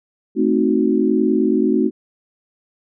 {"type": "chord", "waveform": "sine", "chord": "A diminished seventh", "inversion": "none", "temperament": "equal", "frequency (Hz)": [220, 261.6, 311.1, 370], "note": ["A3", "C4", "Eb4", "Gb4"], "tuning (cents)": [0, 0, 0, 0], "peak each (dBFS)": -19, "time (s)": [0.35, 1.91], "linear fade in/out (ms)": 50, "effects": []}